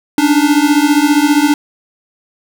square beating tone pair, 286.3 / 301.3 Hz, D4 / D4, -44 / +44 cents, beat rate 15 Hz, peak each -12 dBFS, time 0.18-1.54 s, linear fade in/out 2 ms, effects none

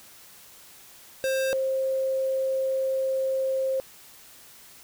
square / sine tone pair in turn, 530 / 530 Hz, C5 / C5, +22 / +22 cents, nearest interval unison, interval 0 cents, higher neither, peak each -24 / -23 dBFS, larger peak second, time 1.24-1.53 / 1.53-3.8 s, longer second, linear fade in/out 0 ms, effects white hiss -50 dBFS RMS until 4.83 s

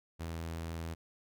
sawtooth tone, 82.41 Hz, E2, in tune, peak -34 dBFS, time 0.19-0.95 s, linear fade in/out 20 ms, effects none

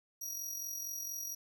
sawtooth tone with amplitude modulation, 5750 Hz, F8, 50 cents sharp, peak -34 dBFS, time 0.21-1.35 s, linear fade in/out 10 ms, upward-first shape sine, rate 44.3 Hz, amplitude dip 50%, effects none

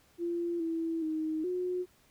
sine tone with pitch steps, 343.2 / 328.4 / 314.1 / 362.1 Hz, F4 / E4 / D#4 / F#4, -30 / -6 / +16 / -37 cents, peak -30 dBFS, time 0.18-1.86 s, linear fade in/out 50 ms, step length 420 ms, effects pink hiss -65 dBFS RMS until 2.1 s

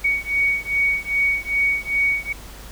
sine beating tone pair, 2240 / 2242.5 Hz, C#7 / C#7, +18 / +19 cents, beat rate 2.5 Hz, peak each -21 dBFS, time 0.04-2.33 s, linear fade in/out 10 ms, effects added 50 Hz sine -39 dBFS peak until 2.71 s + pink hiss -41 dBFS RMS until 2.71 s

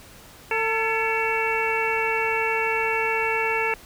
harmonic tone with a mistuned harmonic, 448.3 Hz, A4, 32 cents sharp, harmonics 1 / 2 / 3 / 4 / 5 / 6, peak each -27 / -27 / -32 / -30 / -27 / -28 dBFS, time 0.51-3.74 s, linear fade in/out 2 ms, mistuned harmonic 4, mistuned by -72 cents, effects pink hiss -47 dBFS RMS until 3.85 s

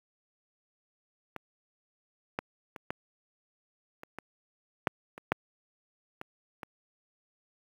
clicks, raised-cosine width 0.5 ms, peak -22 / -15 / -26 / -17 / -28 / -24 / -9 / -27 / -9 / -23 / -23 dBFS, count 11, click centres 1.363 / 2.389 / 2.762 / 2.905 / 4.034 / 4.186 / 4.872 / 5.179 / 5.32 / 6.214 / 6.632 s, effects high-pass 100 Hz 12 dB/octave + 8-bit

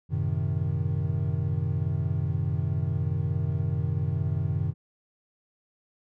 triangle chord, F# diminished seventh, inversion none, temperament equal with one note detuned, 93.25 / 110 / 130.81 / 155.56 Hz, F#2 / A2 / C3 / Eb3, +14 / 0 / 0 / 0 cents, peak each -27 / -31 / -28 / -28 dBFS, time 0.09-4.74 s, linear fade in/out 50 ms, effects none

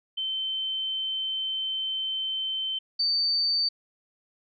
sine tone pair in turn, 3088 / 4583 Hz, G7 / D8, -27 / -43 cents, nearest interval perfect fifth, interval 684 cents, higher second, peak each -27 / -22 dBFS, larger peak second, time 0.17-2.79 / 2.99-3.69 s, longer first, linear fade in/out 10 ms, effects none

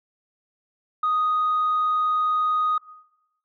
sine tone, 1244.5 Hz, D#6, in tune, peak -18 dBFS, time 1.03-2.78 s, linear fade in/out 5 ms, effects noise-tail reverb RT60 1.0 s tail -21 dB re dry + tanh soft clip ceiling -16 dBFS

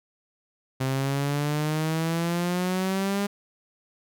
sawtooth exponential sweep, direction up, 130.81 to 203.1 Hz, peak -20 dBFS, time 0.8-3.27 s, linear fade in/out 10 ms, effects none

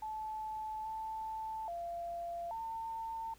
sine tone with pitch steps, 868 / 880 / 687 / 902 Hz, A5 / A5 / F5 / A5, -24 / 0 / -29 / +43 cents, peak -38 dBFS, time 0.02-3.34 s, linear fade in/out 5 ms, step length 830 ms, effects added 50 Hz sine -61 dBFS peak until 3.38 s + pink hiss -64 dBFS RMS until 3.38 s

